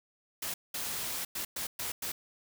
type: noise bursts at uneven times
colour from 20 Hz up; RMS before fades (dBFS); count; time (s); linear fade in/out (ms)
white; -36; 6; 0.42-0.54 / 0.74-1.25 / 1.35-1.45 / 1.56-1.67 / 1.79-1.92 / 2.02-2.12; 5
effects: none